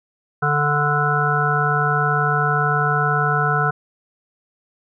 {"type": "harmonic tone", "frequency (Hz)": 146.83, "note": "D3", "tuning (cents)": 0, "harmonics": [1, 3, 5, 7, 9, 10], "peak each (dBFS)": [-21, -26, -24, -27, -21, -22], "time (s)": [0.42, 3.71], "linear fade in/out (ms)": 10, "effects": []}